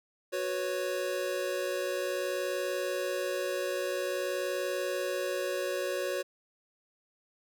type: chord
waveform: square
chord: F# suspended fourth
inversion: none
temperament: equal with one note detuned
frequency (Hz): 368.1 / 493.9 / 554.4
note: F#4 / B4 / C#5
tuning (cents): -9 / 0 / 0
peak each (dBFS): -36 / -38 / -34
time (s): 0.32-6.23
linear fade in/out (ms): 20
effects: none